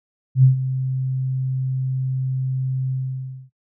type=tone with ADSR envelope; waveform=sine; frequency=130.81 Hz; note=C3; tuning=in tune; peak=-7 dBFS; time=0.35-3.5 s; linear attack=85 ms; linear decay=120 ms; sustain=-13 dB; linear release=590 ms; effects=noise-tail reverb RT60 0.1 s tail -17 dB re dry